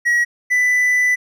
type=tone pair in turn; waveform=triangle; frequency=1912 / 1989.8 Hz; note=A#6 / B6; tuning=+43 / +12 cents; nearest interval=minor second; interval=69 cents; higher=second; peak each=-11 dBFS; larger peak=neither; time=0.05-0.25 / 0.5-1.16 s; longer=second; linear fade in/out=20 ms; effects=none